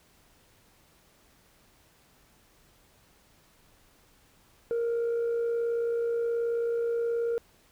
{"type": "tone with amplitude modulation", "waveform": "sine", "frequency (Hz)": 467, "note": "A#4", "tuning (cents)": 3, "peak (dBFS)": -22, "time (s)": [4.71, 7.38], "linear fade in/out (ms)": 0, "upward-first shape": "sine", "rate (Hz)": 58.7, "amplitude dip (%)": 35, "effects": ["tanh soft clip ceiling -24 dBFS", "pink hiss -62 dBFS RMS until 7.71 s"]}